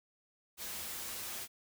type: noise with comb filter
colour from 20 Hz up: white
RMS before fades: -42 dBFS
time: 0.57-1.48 s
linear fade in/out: 50 ms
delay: 6.9 ms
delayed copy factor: -0.55
effects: none